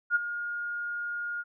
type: tone with ADSR envelope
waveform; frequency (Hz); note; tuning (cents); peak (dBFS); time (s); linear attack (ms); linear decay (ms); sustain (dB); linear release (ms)
sine; 1424; F6; +33; -19; 0.1-1.44; 54; 21; -12; 38
effects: none